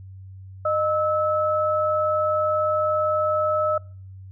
sine tone pair together, 614 / 1301 Hz, D#5 / E6, -23 / -23 cents, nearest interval octave + minor second, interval 1300 cents, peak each -21 / -23 dBFS, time 0.65-3.78 s, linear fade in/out 5 ms, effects noise-tail reverb RT60 0.5 s tail -26 dB re dry + added 95 Hz sine -38 dBFS peak until 4.31 s

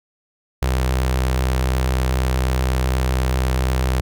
sawtooth tone with notch filter, 64.1 Hz, C2, 35 cents flat, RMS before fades -19 dBFS, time 0.62-4.01 s, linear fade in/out 5 ms, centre 240 Hz, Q 1.8, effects none

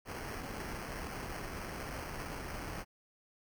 pink noise with sample-and-hold, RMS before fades -42 dBFS, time 0.05-2.85 s, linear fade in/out 50 ms, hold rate 3675 Hz, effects none

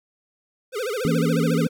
square tone with vibrato, 459.7 Hz, A#4, 24 cents flat, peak -25 dBFS, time 0.72-1.69 s, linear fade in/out 50 ms, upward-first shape sine, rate 14 Hz, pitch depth 230 cents each way
sine chord, A# diminished, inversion second, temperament equal, 164.81 / 233.1 / 277.2 Hz, E3 / A#3 / C#4, 0 / 0 / 0 cents, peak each -21 / -24 / -25 dBFS, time 1.05-1.67 s, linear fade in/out 0 ms
effects none

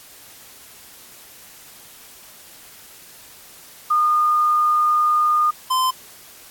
sine / square tone pair in turn, 1220 / 1031.5 Hz, D#6 / C6, -34 / -25 cents, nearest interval minor third, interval 291 cents, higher first, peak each -14 / -17 dBFS, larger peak first, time 3.9-5.51 / 5.7-5.91 s, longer first, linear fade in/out 10 ms, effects white hiss -44 dBFS RMS until 6.5 s + AAC 64 kbps

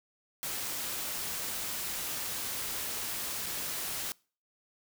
white noise with dropouts, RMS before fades -36 dBFS, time 0.43-4.12 s, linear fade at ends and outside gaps 0 ms, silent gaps 3.46-3.464 s, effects noise-tail reverb RT60 0.4 s tail -25 dB re dry

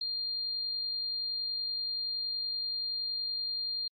sine tone with amplitude modulation, 4200 Hz, C8, 6 cents sharp, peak -30 dBFS, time 0.01-3.88 s, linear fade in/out 5 ms, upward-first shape sine, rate 50.6 Hz, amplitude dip 35%, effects AAC 48 kbps

